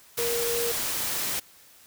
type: tone in noise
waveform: sine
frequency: 470.2 Hz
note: A#4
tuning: 15 cents sharp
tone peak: -27 dBFS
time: 0.18-0.72 s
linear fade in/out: 10 ms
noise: white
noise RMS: -29 dBFS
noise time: 0.17-1.4 s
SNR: -1 dB
effects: white hiss -54 dBFS RMS until 1.86 s